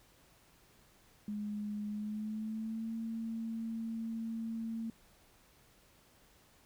sine tone with pitch glide, 208.5 to 226.1 Hz, G#3 to A3, +7 to +47 cents, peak -36 dBFS, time 1.28-4.9 s, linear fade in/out 2 ms, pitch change +140 cents, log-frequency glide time 1.89-2.92 s, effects pink hiss -65 dBFS RMS until 6.65 s

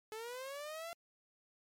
sawtooth linear sweep, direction up, 426.9 to 688 Hz, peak -39 dBFS, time 0.12-0.93 s, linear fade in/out 0 ms, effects MP3 64 kbps

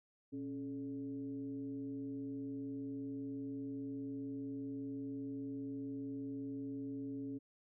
sine tone with frequency modulation, 275.3 Hz, C#4, 12 cents flat, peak -40 dBFS, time 0.32-7.39 s, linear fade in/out 20 ms, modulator 155 Hz, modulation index 0.56, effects none

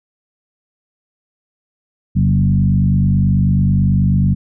sine tone with frequency modulation, 135.5 Hz, C#3, 39 cents flat, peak -10 dBFS, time 2.15-4.35 s, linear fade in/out 20 ms, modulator 49.2 Hz, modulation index 1.4, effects none

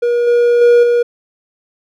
triangle tone with level steps, 478.3 Hz, A#4, 44 cents sharp, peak -9 / -6 / -3 / -7 dBFS, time 0.02-1.03 s, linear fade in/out 10 ms, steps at 0.27 / 0.61 / 0.83 s, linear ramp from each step 5 ms, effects none

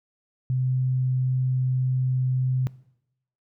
sine tone, 128.7 Hz, C3, 28 cents flat, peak -21 dBFS, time 0.5-2.67 s, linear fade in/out 0 ms, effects noise-tail reverb RT60 0.8 s tail -20 dB re dry

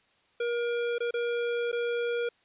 square tone with dropouts, 475 Hz, A#4, 33 cents sharp, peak -28 dBFS, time 0.4-2.29 s, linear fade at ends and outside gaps 5 ms, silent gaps 0.983-1.004 / 1.109-1.139 / 1.717-1.727 s, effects white hiss -66 dBFS RMS until 2.44 s + resampled to 8000 Hz

